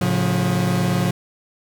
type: chord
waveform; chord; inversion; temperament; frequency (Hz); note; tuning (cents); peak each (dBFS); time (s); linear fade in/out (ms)
40% pulse; A augmented; none; equal with one note detuned; 110 / 138.59 / 178.8; A2 / C#3 / E#3; 0 / 0 / +41; -23 / -22 / -19; 0.01-1.11; 5
effects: none